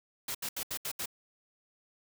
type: noise bursts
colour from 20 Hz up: white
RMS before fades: -36 dBFS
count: 6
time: 0.28-1.058 s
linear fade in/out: 5 ms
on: 68 ms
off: 74 ms
effects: none